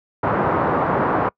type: low-pass noise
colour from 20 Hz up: white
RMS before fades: -19 dBFS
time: 0.23-1.29 s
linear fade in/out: 5 ms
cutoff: 1200 Hz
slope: 24 dB/octave
effects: noise-tail reverb RT60 0.1 s tail -25 dB re dry + high-pass 100 Hz 12 dB/octave